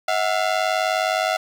sawtooth ring-modulated tone, 690 Hz, F5, 21 cents flat, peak -12 dBFS, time 0.08-1.37 s, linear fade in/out 5 ms, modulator 49.8 Hz, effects low-pass 6000 Hz 12 dB/octave + 7-bit

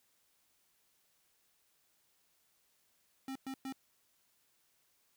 square tone bursts, 266.4 Hz, C4, 31 cents sharp, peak -40 dBFS, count 3, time 3.28-3.725 s, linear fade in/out 2 ms, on 75 ms, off 110 ms, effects white hiss -74 dBFS RMS until 5.16 s

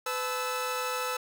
sawtooth tone cluster, 503 / 869 / 1310 Hz, B4 / A5 / E6, +32 / -22 / -11 cents, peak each -30 / -34 / -29 dBFS, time 0.06-1.17 s, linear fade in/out 5 ms, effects none

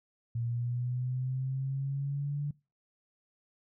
sine linear sweep, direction up, 116.54 to 146.1 Hz, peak -30 dBFS, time 0.35-2.51 s, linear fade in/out 5 ms, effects noise-tail reverb RT60 0.3 s tail -24 dB re dry

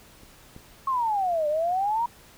clicks, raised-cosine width 3 ms, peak -37 / -30 dBFS, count 2, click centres 0.234 / 0.564 s
sine exponential two-way sweep, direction down then up, 1100 to 587 to 965 Hz, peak -22 dBFS, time 0.87-2.06 s, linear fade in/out 5 ms, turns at 1.48 s
effects pink hiss -52 dBFS RMS until 2.37 s

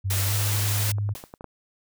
sine tone with pitch glide, 97 to 102.77 Hz, G2 to G#2, -18 to -18 cents, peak -23 dBFS, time 0.04-1.14 s, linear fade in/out 20 ms, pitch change +100 cents, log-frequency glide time 0.25-0.34 s
white noise, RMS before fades -28 dBFS, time 0.1-0.92 s, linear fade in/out 5 ms
clicks, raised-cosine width 1 ms, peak -25 dBFS, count 8, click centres 0.892 / 0.984 / 1.091 / 1.155 / 1.239 / 1.339 / 1.409 / 1.443 s
white noise with exponential decay, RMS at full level -37 dBFS, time 1.15-1.38 s, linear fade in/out 1 ms, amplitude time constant 50 ms
effects none

